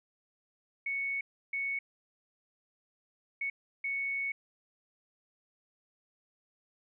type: tone bursts at uneven times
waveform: sine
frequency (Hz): 2217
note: C#7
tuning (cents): 0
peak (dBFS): -31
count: 4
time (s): 0.86-1.21 / 1.53-1.79 / 3.41-3.5 / 3.84-4.32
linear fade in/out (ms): 5
effects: none